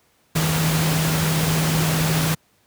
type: tone in noise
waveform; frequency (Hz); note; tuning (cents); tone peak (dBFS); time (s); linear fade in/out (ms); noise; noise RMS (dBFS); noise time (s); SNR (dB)
sine; 159.1; D#3; +39; -19; 0.35-2.35; 10; pink; -23; 0.35-2.35; +1
effects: pink hiss -61 dBFS RMS until 2.66 s + high-pass 80 Hz 12 dB/octave